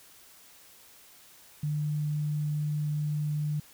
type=tone; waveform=sine; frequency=149.6 Hz; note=D3; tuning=32 cents sharp; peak=-27 dBFS; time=1.63-3.6 s; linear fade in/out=5 ms; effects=white hiss -55 dBFS RMS until 3.73 s